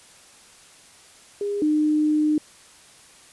sine tone pair in turn, 407 / 304 Hz, G#4 / D#4, -35 / -40 cents, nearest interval perfect fourth, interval 505 cents, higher first, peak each -23 / -17 dBFS, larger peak second, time 1.41-1.62 / 1.62-2.38 s, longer second, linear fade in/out 2 ms, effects white hiss -50 dBFS RMS until 3.32 s + resampled to 24000 Hz

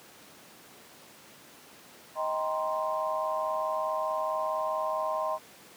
sine chord, C minor seventh, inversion first, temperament just, 627.9 / 784.9 / 941.9 / 1046.5 Hz, Eb5 / G5 / Bb5 / C6, +16 / +2 / +18 / 0 cents, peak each -31 / -37 / -36 / -32 dBFS, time 2.15-5.39 s, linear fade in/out 50 ms, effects pink hiss -52 dBFS RMS until 5.76 s + high-pass 200 Hz 12 dB/octave

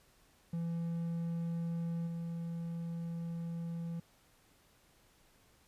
triangle tone with level steps, 168 Hz, E3, 33 cents sharp, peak -32 / -35 dBFS, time 0.53-4 s, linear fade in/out 5 ms, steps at 2.06 s, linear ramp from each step 20 ms, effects pink hiss -67 dBFS RMS until 5.67 s + resampled to 32000 Hz

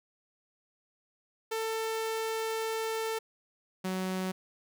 sawtooth tone pair in turn, 445.5 / 186.72 Hz, A4 / F#3, +22 / +16 cents, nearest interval octave + minor third, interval 1506 cents, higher first, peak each -27 dBFS, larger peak neither, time 1.51-3.19 / 3.84-4.32 s, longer first, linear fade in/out 10 ms, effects none

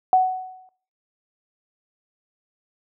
sine tone with exponential decay, 745 Hz, F#5, 12 cents sharp, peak -10 dBFS, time 0.13-0.69 s, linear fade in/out 1 ms, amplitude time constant 120 ms, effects noise-tail reverb RT60 0.5 s tail -18 dB re dry

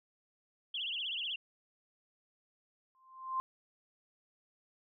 sine tone with vibrato, 3054 Hz, G7, 46 cents flat, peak -35 dBFS, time 0.74-1.36 s, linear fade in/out 5 ms, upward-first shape triangle, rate 16 Hz, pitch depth 230 cents each way
sine tone with exponential growth, 1046.5 Hz, C6, in tune, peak -29 dBFS, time 2.95-3.4 s, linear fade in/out 0 ms, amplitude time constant 97 ms
effects none

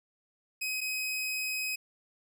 sawtooth tone pair in turn, 2528 / 2528 Hz, D#7 / D#7, +27 / +27 cents, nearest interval unison, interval 0 cents, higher neither, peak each -28 dBFS, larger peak neither, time 0.61-0.81 / 0.81-1.76 s, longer second, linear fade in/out 10 ms, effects none

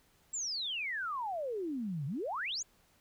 sine exponential two-way sweep, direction down then up, 7730 to 130.81 to 7360 Hz, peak -34 dBFS, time 0.33-2.63 s, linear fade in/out 10 ms, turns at 2.06 s, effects pink hiss -68 dBFS RMS until 3 s

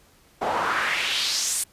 pink noise with band-pass filter sweep, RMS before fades -25 dBFS, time 0.41-1.64 s, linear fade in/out 10 ms, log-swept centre 670 to 9500 Hz, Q 2.4, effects pink hiss -57 dBFS RMS until 1.72 s + resampled to 32000 Hz

